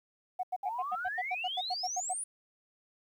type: tone bursts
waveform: sine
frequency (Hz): 736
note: F#5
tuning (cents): -9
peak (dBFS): -29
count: 14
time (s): 0.39-2.136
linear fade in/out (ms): 10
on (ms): 43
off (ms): 88
type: exponential sweep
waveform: sine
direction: up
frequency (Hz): 784 to 9900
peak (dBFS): -34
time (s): 0.63-2.24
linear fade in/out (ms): 5
effects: tanh soft clip ceiling -24 dBFS + 11-bit